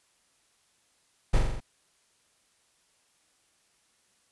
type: noise with echo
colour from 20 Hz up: brown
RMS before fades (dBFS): -21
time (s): 1.33-1.39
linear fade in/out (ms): 10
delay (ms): 43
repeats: 5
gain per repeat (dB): -3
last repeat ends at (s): 1.605
effects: white hiss -68 dBFS RMS until 4.31 s + resampled to 24000 Hz